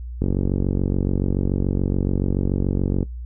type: click train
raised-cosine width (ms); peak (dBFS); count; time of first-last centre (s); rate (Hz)
3; -8; 133; 0.22-3.029; 47
effects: noise-tail reverb RT60 0.1 s tail -18 dB re dry + added 60 Hz sine -29 dBFS peak until 3.25 s